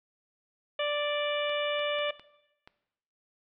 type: harmonic tone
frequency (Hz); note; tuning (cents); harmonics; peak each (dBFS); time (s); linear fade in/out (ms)
587.3; D5; 0; 1 / 2 / 3 / 4 / 5 / 6; -29 / -37 / -39 / -38 / -36 / -40; 0.79-2.11; 5
type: clicks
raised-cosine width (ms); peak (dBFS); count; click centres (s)
0.3; -32; 6; 1.495 / 1.793 / 1.988 / 2.093 / 2.196 / 2.675
effects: noise-tail reverb RT60 0.9 s tail -17 dB re dry